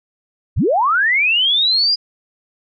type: linear sweep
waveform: sine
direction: up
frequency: 34.81 to 4938 Hz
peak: -12 dBFS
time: 0.56-1.96 s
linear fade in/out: 20 ms
effects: none